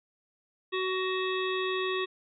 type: harmonic tone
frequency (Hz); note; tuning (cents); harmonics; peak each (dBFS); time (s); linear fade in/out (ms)
373.9; F#4; +18; 1 / 3 / 5 / 7 / 9 / 10; -30 / -35 / -37 / -38 / -40 / -40; 0.72-2.06; 20
effects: none